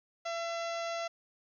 harmonic tone with a mistuned harmonic, 674 Hz, E5, 38 cents sharp, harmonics 1 / 2 / 3 / 4 / 5 / 6 / 7 / 8 / 9 / 10, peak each -35 / -41 / -45 / -47 / -49 / -51 / -52 / -53 / -54 / -55 dBFS, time 0.25-1.08 s, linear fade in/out 10 ms, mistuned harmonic 10, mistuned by -42 cents, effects 12-bit

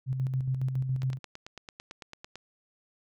sine tone with tremolo, 130.81 Hz, C3, in tune, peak -25 dBFS, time 0.06-1.19 s, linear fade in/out 50 ms, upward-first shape square, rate 7.2 Hz, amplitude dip 45%
click train, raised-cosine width 0.2 ms, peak -25 dBFS, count 13, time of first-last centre 1.02-2.356 s, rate 8.98 Hz
effects none

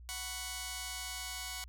5% pulse chord, F# suspended fourth, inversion none, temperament just, 740 / 986.7 / 1110 Hz, F#5 / B5 / C#6, 0 / -2 / +2 cents, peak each -32 / -34 / -34 dBFS, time 0.09-1.64 s, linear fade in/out 0 ms, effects added 60 Hz sine -49 dBFS peak until 1.68 s

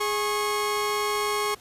sawtooth tone pair together, 415.9 / 1091.6 Hz, G#4 / C#6, +2 / -27 cents, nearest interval octave + perfect fourth, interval 1671 cents, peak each -23 dBFS, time 0-1.55 s, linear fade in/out 10 ms, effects pink hiss -52 dBFS RMS until 1.6 s + resampled to 32000 Hz

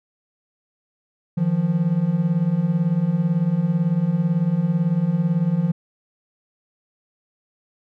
triangle beating tone pair, 156.1 / 174.1 Hz, D#3 / F3, +6 / -5 cents, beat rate 18 Hz, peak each -20 / -17 dBFS, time 1.37-5.72 s, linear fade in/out 10 ms, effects none

